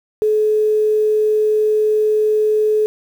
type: tone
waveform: sine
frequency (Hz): 428.5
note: A4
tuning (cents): -46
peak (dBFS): -12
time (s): 0.22-2.86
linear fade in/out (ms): 0
effects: 7-bit